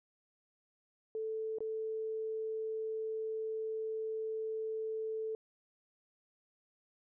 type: tone with dropouts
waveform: sine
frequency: 440 Hz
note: A4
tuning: in tune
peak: -35 dBFS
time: 1.15-5.35 s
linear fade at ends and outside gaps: 1 ms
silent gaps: 1.585-1.605 s
effects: none